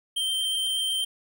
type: tone with vibrato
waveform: square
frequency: 3136 Hz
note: G7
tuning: in tune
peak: -25 dBFS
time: 0.16-1.05 s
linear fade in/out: 10 ms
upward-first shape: triangle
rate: 8.3 Hz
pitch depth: 12 cents each way
effects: none